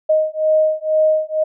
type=beating tone pair; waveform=sine; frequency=622.3 / 624.4 Hz; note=D#5 / D#5; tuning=0 / +6 cents; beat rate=2.1 Hz; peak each=-16 dBFS; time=0.09-1.44 s; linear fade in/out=10 ms; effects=none